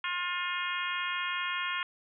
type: harmonic tone with a mistuned harmonic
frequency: 355.2 Hz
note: F4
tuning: 29 cents sharp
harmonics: 3 / 4 / 5 / 6 / 7 / 8 / 9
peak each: -36 / -37 / -38 / -39 / -39 / -40 / -41 dBFS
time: 0.04-1.83 s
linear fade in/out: 2 ms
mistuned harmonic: 9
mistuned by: +38 cents
effects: none